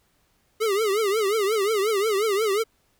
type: tone with vibrato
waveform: square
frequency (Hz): 416.9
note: G#4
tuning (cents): +7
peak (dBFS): -21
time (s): 0.6-2.64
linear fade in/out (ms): 20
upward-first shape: triangle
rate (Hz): 5.6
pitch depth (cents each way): 170
effects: pink hiss -66 dBFS RMS until 2.99 s